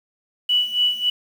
sine tone with tremolo, 2955 Hz, F#7, 3 cents flat, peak -14 dBFS, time 0.49-1.1 s, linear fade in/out 5 ms, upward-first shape sine, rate 3.6 Hz, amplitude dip 80%, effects 7-bit

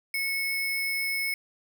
sine tone with sample-and-hold, 2196 Hz, C#7, 17 cents flat, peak -26 dBFS, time 0.14-1.34 s, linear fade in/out 2 ms, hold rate 7350 Hz, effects none

